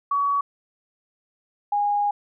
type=tone pair in turn; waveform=sine; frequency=1130 / 820.8 Hz; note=C#6 / G#5; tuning=+33 / -21 cents; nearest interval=tritone; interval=554 cents; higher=first; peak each=-19 dBFS; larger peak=neither; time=0.11-0.41 / 1.72-2.11 s; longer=second; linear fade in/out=5 ms; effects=none